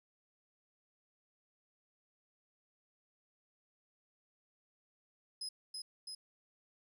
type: tone with echo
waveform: 35% pulse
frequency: 5070 Hz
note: D#8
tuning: 32 cents sharp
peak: -37 dBFS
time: 5.41-5.49 s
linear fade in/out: 5 ms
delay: 330 ms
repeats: 2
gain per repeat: -2 dB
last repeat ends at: 6.15 s
effects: none